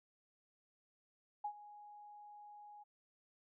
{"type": "tone with ADSR envelope", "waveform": "sine", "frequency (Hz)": 830.6, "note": "G#5", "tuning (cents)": 0, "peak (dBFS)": -36, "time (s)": [1.44, 2.84], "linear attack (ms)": 8, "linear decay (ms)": 76, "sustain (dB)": -17, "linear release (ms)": 17, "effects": []}